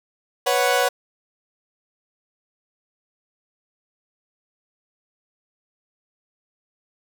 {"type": "chord", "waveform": "sawtooth", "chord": "B suspended second", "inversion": "none", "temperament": "equal", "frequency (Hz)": [493.9, 554.4, 740], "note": ["B4", "C#5", "F#5"], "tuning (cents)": [0, 0, 0], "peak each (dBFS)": -18, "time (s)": [0.46, 0.89], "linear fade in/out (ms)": 10, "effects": []}